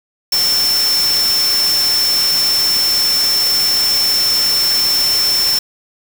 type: tone in noise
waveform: sine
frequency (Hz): 5370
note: E8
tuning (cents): +31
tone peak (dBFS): -12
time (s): 0.32-5.59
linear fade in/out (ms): 5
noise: white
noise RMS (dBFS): -21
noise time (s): 0.32-5.59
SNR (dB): +6
effects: none